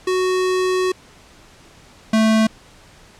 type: tone pair in turn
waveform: square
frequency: 370 / 220 Hz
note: F#4 / A3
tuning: 0 / 0 cents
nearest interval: major sixth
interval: 900 cents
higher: first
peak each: -17 / -13 dBFS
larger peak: second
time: 0.07-0.92 / 2.13-2.47 s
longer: first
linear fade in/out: 5 ms
effects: pink hiss -47 dBFS RMS until 3.19 s + low-pass 8000 Hz 12 dB/octave